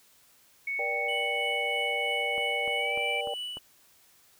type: tone with pitch glide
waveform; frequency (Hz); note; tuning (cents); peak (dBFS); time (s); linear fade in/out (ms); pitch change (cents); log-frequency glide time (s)
sine; 2217 to 2334; C#7 to D7; 0 to -11; -29; 0.67-3.21; 5; +89; 2.77-2.95
type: chord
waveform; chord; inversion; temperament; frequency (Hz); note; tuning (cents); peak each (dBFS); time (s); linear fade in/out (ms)
sine; G minor; first; equal with one note detuned; 476 / 587.3 / 784; Bb4 / D5 / G5; +36 / 0 / 0; -36 / -35 / -35; 0.79-3.34; 2
type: tone with tremolo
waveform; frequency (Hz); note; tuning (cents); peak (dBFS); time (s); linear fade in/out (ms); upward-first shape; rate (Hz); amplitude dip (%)
triangle; 2960; F#7; 0; -31; 1.08-3.59; 10; triangle; 3.1; 45
type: click train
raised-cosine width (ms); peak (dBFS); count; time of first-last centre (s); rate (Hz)
1; -29; 5; 2.38-3.57; 3.36
effects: white hiss -61 dBFS RMS until 4.39 s